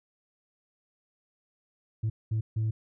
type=tone bursts at uneven times; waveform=sine; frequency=110 Hz; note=A2; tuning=in tune; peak=-23 dBFS; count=3; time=2.03-2.1 / 2.31-2.41 / 2.56-2.71 s; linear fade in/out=10 ms; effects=tanh soft clip ceiling -24 dBFS